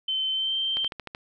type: tone with pitch glide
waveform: sine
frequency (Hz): 3078 to 3134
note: G7 to G7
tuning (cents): -32 to -1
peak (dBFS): -24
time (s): 0.08-0.88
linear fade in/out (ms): 5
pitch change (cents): +31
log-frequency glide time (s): 0.32-0.55
type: click train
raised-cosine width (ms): 0.3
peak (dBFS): -19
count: 6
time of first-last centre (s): 0.77-1.149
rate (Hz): 13.2
effects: none